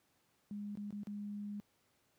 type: tone with dropouts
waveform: sine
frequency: 205.6 Hz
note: G#3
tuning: 17 cents flat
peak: -40 dBFS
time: 0.51-1.6 s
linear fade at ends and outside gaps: 0 ms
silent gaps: 0.753-0.773 / 0.906-0.926 / 1.033-1.071 s
effects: pink hiss -75 dBFS RMS until 2.18 s + high-pass 100 Hz 12 dB/octave